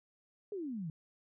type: exponential sweep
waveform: sine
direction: down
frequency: 430.5 to 149.8 Hz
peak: -37 dBFS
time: 0.52-0.9 s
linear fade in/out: 2 ms
effects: none